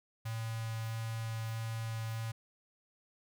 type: tone with notch filter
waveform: square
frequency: 112.7 Hz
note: A2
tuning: 42 cents sharp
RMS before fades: -38 dBFS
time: 0.25-2.32 s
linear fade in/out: 10 ms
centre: 350 Hz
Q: 0.54
effects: none